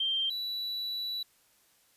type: tone pair in turn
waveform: sine / triangle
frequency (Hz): 3159 / 3943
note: G7 / B7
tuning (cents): +13 / -4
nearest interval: major third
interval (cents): 383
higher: second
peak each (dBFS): -27 / -31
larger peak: first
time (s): 0-0.3 / 0.3-1.23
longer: second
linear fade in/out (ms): 5
effects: white hiss -66 dBFS RMS until 1.96 s + resampled to 32000 Hz